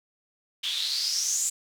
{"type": "noise with band-pass filter sweep", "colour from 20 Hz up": "white", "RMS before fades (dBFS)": -28, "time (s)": [0.63, 1.5], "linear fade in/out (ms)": 10, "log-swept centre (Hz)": [3200, 7600], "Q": 7.4, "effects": []}